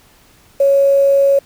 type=tone with quantisation; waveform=sine; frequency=554.4 Hz; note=C#5; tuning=in tune; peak=-8 dBFS; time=0.6-1.39 s; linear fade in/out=5 ms; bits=6; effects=pink hiss -49 dBFS RMS until 1.45 s

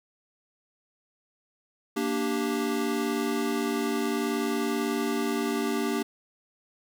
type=chord; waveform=square; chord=G minor; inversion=first; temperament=equal; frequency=233.1 / 293.7 / 392 Hz; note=Bb3 / D4 / G4; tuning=0 / 0 / 0 cents; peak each=-31 dBFS; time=1.96-6.03 s; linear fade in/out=10 ms; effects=none

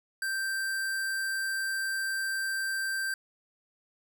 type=tone; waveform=square; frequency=1568 Hz; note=G6; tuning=in tune; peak=-30 dBFS; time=0.22-3.14 s; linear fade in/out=2 ms; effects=none

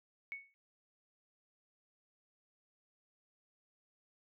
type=tone with exponential decay; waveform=sine; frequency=2217 Hz; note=C#7; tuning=in tune; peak=-37 dBFS; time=0.32-0.54 s; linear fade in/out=0 ms; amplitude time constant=47 ms; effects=none

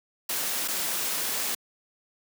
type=noise with dropouts; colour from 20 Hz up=white; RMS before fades=-29 dBFS; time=0.29-1.55 s; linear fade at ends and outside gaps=5 ms; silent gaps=0.678-0.682 s; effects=high-pass 200 Hz 12 dB/octave

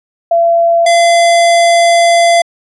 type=tone pair in turn; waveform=sine / square; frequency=677 / 682.9 Hz; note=E5 / F5; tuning=+46 / -39 cents; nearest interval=unison; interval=15 cents; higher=second; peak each=-6 dBFS; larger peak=neither; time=0.31-0.86 / 0.86-2.42 s; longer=second; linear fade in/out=5 ms; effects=resampled to 24000 Hz

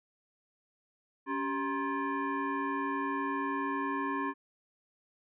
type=tone with frequency modulation; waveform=sine; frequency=390.6 Hz; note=G4; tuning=6 cents flat; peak=-30 dBFS; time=1.26-4.34 s; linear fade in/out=50 ms; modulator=670 Hz; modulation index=1.8; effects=none

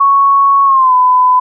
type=tone with pitch glide; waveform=sine; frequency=1108.7 to 1005 Hz; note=C#6 to B5; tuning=0 to +30 cents; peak=-5 dBFS; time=0-1.4 s; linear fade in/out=10 ms; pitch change=-170 cents; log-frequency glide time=0.65-0.94 s; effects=none

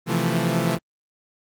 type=chord; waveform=sawtooth; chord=F major seventh; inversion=second; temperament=equal; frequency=130.81 / 164.81 / 174.61 / 220 Hz; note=C3 / E3 / F3 / A3; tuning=0 / 0 / 0 / 0 cents; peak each=-23 / -20 / -21 / -23 dBFS; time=0.06-0.79 s; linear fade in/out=50 ms; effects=Opus 32 kbps

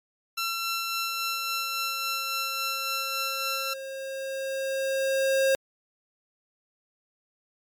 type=tone with tremolo; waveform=15% pulse; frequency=1350 Hz; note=E6; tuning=41 cents sharp; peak=-20 dBFS; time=0.37-3.74 s; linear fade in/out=10 ms; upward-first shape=sine; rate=3.6 Hz; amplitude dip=25%
type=tone with exponential growth; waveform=square; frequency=537 Hz; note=C5; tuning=45 cents sharp; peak=-20 dBFS; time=1.08-5.55 s; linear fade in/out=0 ms; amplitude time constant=970 ms
effects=MP3 96 kbps

